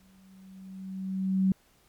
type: tone with exponential growth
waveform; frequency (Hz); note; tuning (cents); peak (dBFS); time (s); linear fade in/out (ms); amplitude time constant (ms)
sine; 190; F#3; +46; -19; 0-1.52; 2; 330
effects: pink hiss -64 dBFS RMS until 1.88 s + MP3 96 kbps